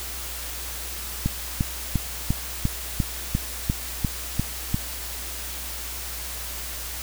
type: click train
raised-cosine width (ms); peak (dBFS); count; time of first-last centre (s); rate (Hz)
5; -9; 11; 1.26-4.744; 2.87
effects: added 60 Hz sine -37 dBFS peak until 7.02 s + white hiss -34 dBFS RMS until 7.02 s